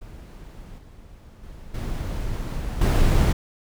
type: noise with level steps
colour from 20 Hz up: brown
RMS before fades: -40 / -45 / -41 / -28 / -17 dBFS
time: 0.01-3.33 s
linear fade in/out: 10 ms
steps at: 0.78 / 1.43 / 1.74 / 2.81 s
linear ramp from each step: 5 ms
effects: none